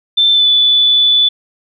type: tone with pitch glide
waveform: sine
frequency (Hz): 3547 to 3476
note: A7 to A7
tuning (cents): +13 to -22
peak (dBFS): -7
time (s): 0.17-1.29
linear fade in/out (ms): 10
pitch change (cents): -35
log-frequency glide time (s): 0.32-0.48
effects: none